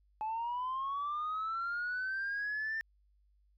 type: linear sweep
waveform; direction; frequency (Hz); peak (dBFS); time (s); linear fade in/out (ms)
sine; up; 854 to 1800; -32; 0.21-2.81; 0
effects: tanh soft clip ceiling -31 dBFS + added 50 Hz sine -66 dBFS peak until 3.57 s